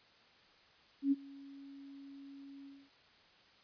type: tone with ADSR envelope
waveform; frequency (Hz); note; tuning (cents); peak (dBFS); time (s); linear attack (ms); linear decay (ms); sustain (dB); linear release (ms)
sine; 277.2; C#4; 0; -25; 1.02-2.9; 98; 30; -24; 240
effects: white hiss -64 dBFS RMS until 3.63 s + resampled to 11025 Hz